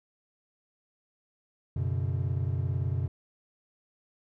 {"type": "chord", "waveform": "triangle", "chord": "F# suspended fourth", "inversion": "none", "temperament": "equal with one note detuned", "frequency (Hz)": [92.5, 123.47, 141.42], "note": ["F#2", "B2", "C#3"], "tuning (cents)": [0, 0, 35], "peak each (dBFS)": [-28, -29, -32], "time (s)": [1.76, 3.08], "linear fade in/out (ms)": 5, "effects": []}